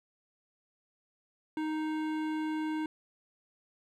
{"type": "tone with hard clipping", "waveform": "sine", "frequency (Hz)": 311.1, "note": "D#4", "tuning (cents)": 0, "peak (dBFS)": -33, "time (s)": [1.57, 2.86], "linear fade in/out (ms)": 2, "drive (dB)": 15, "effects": []}